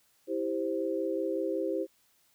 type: chord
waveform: sine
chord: C major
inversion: first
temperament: just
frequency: 327 / 392.4 / 523.3 Hz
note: E4 / G4 / C5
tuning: -14 / +2 / 0 cents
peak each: -33 dBFS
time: 0.27-1.87 s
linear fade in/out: 50 ms
effects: white hiss -68 dBFS RMS until 2.34 s